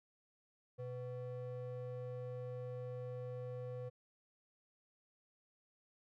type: ring-modulated tone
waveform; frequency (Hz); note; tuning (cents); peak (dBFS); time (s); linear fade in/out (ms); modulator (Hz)
triangle; 311.8; D#4; +4; -37; 0.78-3.9; 20; 188
effects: none